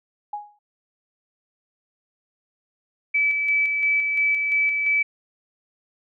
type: tone with exponential decay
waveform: sine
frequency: 830 Hz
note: G#5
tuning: 1 cent flat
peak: -24 dBFS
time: 0.33-0.59 s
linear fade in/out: 5 ms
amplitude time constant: 55 ms
type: tone with tremolo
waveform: sine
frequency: 2302 Hz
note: D7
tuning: 35 cents flat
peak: -17 dBFS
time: 3.14-5.03 s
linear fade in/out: 10 ms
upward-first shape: square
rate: 2.9 Hz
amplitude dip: 35%
effects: none